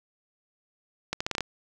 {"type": "accelerating click train", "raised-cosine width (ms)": 0.2, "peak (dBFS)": -11, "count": 7, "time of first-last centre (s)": [1.13, 1.407], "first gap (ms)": 75, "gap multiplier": 0.8, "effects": []}